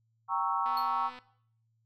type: chord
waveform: sine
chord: G diminished seventh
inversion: none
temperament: equal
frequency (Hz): 784 / 932.3 / 1108.7 / 1318.5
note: G5 / Bb5 / Db6 / Fb6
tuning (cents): 0 / 0 / 0 / 0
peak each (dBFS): -35 / -32 / -31 / -35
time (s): 0.28-1.11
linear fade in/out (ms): 50
type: click train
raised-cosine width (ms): 0.3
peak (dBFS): -33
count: 133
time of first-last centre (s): 0.66-1.188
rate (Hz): 250
type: tone with exponential decay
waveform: square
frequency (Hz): 4323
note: C#8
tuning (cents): -44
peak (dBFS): -35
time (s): 0.77-0.92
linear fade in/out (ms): 2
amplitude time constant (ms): 32
effects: noise-tail reverb RT60 0.6 s tail -18 dB re dry + added 113 Hz sine -70 dBFS peak until 1.85 s